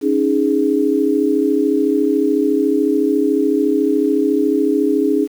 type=chord; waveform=sine; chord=C# suspended second; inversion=none; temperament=equal; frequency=277.2 / 311.1 / 415.3 Hz; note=C#4 / D#4 / G#4; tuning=0 / 0 / 0 cents; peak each=-17 dBFS; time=0.01-5.28 s; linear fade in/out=50 ms; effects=7-bit